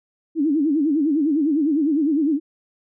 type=tone with vibrato; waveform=sine; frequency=299.8 Hz; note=D4; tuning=36 cents sharp; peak=-16 dBFS; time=0.35-2.4 s; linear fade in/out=50 ms; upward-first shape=sine; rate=9.9 Hz; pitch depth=160 cents each way; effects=none